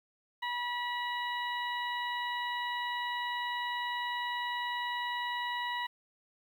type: harmonic tone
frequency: 970 Hz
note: B5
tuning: 31 cents flat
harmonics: 1 / 2 / 3 / 4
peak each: -35 / -37 / -43 / -43 dBFS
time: 0.42-5.87 s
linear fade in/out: 10 ms
effects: 10-bit